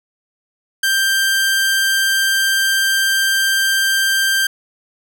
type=tone; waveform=sawtooth; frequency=1577 Hz; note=G6; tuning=10 cents sharp; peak=-10 dBFS; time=0.83-4.47 s; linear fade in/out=5 ms; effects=none